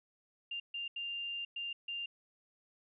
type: tone bursts at uneven times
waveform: sine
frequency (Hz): 2794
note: F7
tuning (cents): 0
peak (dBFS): -37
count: 5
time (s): 0.51-0.6 / 0.74-0.88 / 0.96-1.45 / 1.56-1.73 / 1.88-2.06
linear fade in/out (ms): 5
effects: none